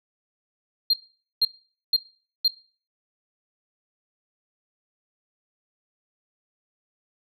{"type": "tone bursts", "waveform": "sine", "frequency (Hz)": 4200, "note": "C8", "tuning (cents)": 6, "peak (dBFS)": -13, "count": 4, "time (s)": [0.9, 2.48], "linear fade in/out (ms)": 5, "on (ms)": 35, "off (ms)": 480, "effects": ["noise-tail reverb RT60 0.4 s tail -19 dB re dry", "tanh soft clip ceiling -15 dBFS"]}